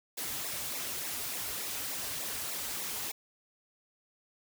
white noise with flanger, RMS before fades -37 dBFS, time 0.17-3.12 s, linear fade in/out 10 ms, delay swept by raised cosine 0.64 to 6.04 ms, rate 3.4 Hz, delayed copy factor -0.9, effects none

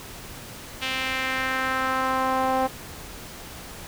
sawtooth tone with band-pass filter sweep, 261.6 Hz, C4, in tune, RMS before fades -25 dBFS, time 0.81-2.68 s, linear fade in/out 20 ms, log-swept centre 2900 to 750 Hz, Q 2, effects pink hiss -40 dBFS RMS until 3.87 s

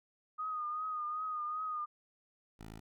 sine tone with vibrato, 1237 Hz, D#6, 10 cents flat, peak -35 dBFS, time 0.38-1.86 s, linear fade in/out 20 ms, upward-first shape triangle, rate 2.6 Hz, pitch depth 51 cents each way
10% pulse tone, 54.3 Hz, A1, 22 cents flat, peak -39 dBFS, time 2.59-2.8 s, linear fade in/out 10 ms
effects none

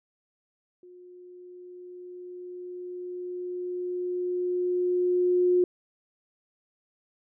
sine tone with level ramp, 359.2 Hz, F4, 49 cents sharp, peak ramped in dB -47 to -18 dBFS, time 0.83-5.64 s, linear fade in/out 2 ms, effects none

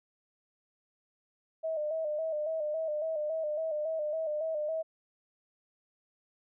sine tone with vibrato, 622.3 Hz, D#5, in tune, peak -30 dBFS, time 1.63-4.83 s, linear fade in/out 20 ms, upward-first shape square, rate 3.6 Hz, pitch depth 57 cents each way, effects none

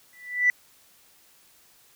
sine tone with exponential growth, 1975.5 Hz, B6, in tune, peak -13 dBFS, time 0.13-0.5 s, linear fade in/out 1 ms, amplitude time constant 80 ms, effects tanh soft clip ceiling -11 dBFS + white hiss -58 dBFS RMS until 1.95 s

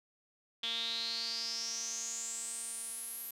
sawtooth tone with band-pass filter sweep, 230 Hz, A#3, 23 cents flat, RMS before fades -39 dBFS, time 0.63-3.31 s, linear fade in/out 5 ms, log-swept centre 3400 to 12000 Hz, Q 9.5, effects none

